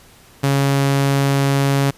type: tone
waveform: sawtooth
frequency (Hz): 138.59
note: C#3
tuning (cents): 0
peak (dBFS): -10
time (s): 0.43-1.91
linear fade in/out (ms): 10
effects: pink hiss -47 dBFS RMS until 1.97 s + resampled to 32000 Hz